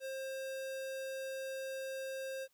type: tone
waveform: square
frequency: 532 Hz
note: C5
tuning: 29 cents sharp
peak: -40 dBFS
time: 0-2.48 s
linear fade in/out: 50 ms
effects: white hiss -75 dBFS RMS until 2.53 s